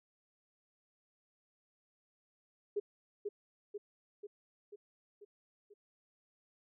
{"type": "tone with echo", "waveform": "sine", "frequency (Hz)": 410.9, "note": "G#4", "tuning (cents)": -18, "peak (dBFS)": -31, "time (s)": [2.76, 2.8], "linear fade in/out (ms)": 10, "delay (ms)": 490, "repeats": 6, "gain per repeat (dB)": -4, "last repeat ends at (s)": 5.74, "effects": []}